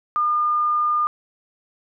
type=tone; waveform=sine; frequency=1211 Hz; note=D#6; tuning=47 cents flat; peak=-17 dBFS; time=0.16-1.07 s; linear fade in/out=0 ms; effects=none